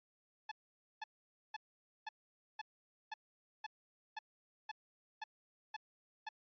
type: tone bursts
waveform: sawtooth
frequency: 865 Hz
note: A5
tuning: 30 cents flat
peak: -37 dBFS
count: 12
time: 0.49-6.29 s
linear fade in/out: 5 ms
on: 25 ms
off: 500 ms
effects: resampled to 11025 Hz